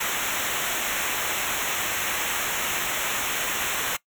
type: noise with comb filter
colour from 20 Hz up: pink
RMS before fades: -27 dBFS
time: 0-3.97 s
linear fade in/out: 10 ms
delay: 0.21 ms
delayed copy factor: -0.9
effects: noise-tail reverb RT60 0.1 s tail -20 dB re dry